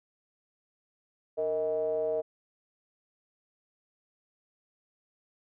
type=ring-modulated tone; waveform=triangle; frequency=84.6 Hz; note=E2; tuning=45 cents sharp; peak=-22 dBFS; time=1.37-2.22 s; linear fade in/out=20 ms; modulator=547 Hz; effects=none